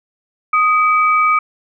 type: tone pair together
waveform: sine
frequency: 1245.6 / 2299 Hz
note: D#6 / D7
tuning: +2 / -37 cents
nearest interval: major seventh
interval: 1061 cents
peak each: -11 / -17 dBFS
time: 0.53-1.39 s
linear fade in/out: 5 ms
effects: none